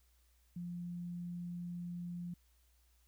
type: tone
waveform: sine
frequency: 174.7 Hz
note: F3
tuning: 1 cent sharp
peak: -40 dBFS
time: 0.56-2.34 s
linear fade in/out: 5 ms
effects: added 60 Hz sine -68 dBFS peak until 3.07 s + white hiss -75 dBFS RMS until 3.07 s